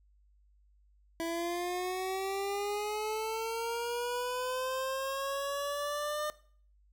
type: linear sweep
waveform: 25% pulse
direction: up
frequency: 329.6 to 605 Hz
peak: -29 dBFS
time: 1.2-6.3 s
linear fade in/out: 0 ms
effects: noise-tail reverb RT60 0.5 s tail -18 dB re dry + added 50 Hz sine -62 dBFS peak until 6.92 s